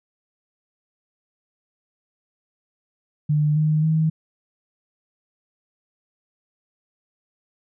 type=tone with pitch steps; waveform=sine; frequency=150 / 154.13 / 158.37 Hz; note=D3 / D#3 / D#3; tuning=+37 / -16 / +31 cents; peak=-16 dBFS; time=3.29-4.1 s; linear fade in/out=10 ms; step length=270 ms; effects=none